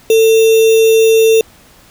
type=tone with sample-and-hold; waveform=sine; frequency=446.9 Hz; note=A4; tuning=27 cents sharp; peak=-5 dBFS; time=0.1-1.41 s; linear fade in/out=2 ms; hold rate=3150 Hz; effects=pink hiss -44 dBFS RMS until 1.9 s